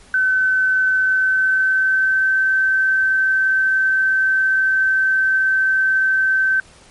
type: tone with pitch glide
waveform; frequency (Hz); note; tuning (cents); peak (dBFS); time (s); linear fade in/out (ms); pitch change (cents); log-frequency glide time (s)
sine; 1523 to 1544.3; F#6 to G6; +50 to -26; -13; 0.14-6.6; 2; +24; 0.95-2.31
effects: pink hiss -47 dBFS RMS until 6.9 s + MP3 48 kbps